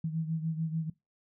sine beating tone pair, 159.9 / 166.7 Hz, D#3 / E3, +48 / +20 cents, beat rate 6.8 Hz, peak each -31 / -37 dBFS, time 0.04-0.9 s, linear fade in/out 5 ms, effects noise-tail reverb RT60 0.2 s tail -21 dB re dry

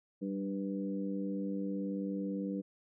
harmonic tone with a mistuned harmonic, 98.3 Hz, G2, 5 cents sharp, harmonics 2 / 3 / 4 / 5, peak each -36 / -38 / -49 / -43 dBFS, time 0.21-2.62 s, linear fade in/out 20 ms, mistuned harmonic 2, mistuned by -19 cents, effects none

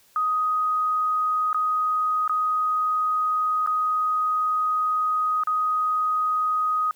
sine tone with dropouts, 1251 Hz, D#6, 9 cents sharp, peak -20 dBFS, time 0.16-6.91 s, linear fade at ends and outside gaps 1 ms, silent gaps 1.53-1.545 / 2.278-2.295 / 3.663-3.673 / 5.436-5.472 s, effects white hiss -58 dBFS RMS until 6.95 s

